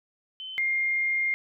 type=tone pair in turn; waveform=sine; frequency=3063 / 2119 Hz; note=G7 / C7; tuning=-41 / +21 cents; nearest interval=tritone; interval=638 cents; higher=first; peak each=-35 / -23 dBFS; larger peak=second; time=0.4-0.58 / 0.58-1.34 s; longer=second; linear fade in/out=0 ms; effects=none